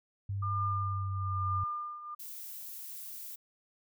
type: tone with pitch glide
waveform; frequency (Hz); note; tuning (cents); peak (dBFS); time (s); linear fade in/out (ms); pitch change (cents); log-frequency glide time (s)
sine; 99.1 to 94.3; G2 to F#2; +19 to +33; -32; 0.29-1.64; 5; -86; 0.61-1.47
type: tone with tremolo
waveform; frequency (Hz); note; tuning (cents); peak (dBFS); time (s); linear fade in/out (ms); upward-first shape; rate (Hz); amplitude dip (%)
sine; 1203; D6; +41; -30; 0.42-2.15; 10; triangle; 1.1; 80
type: noise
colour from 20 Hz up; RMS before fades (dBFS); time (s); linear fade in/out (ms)
violet; -44; 2.19-3.36; 10
effects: none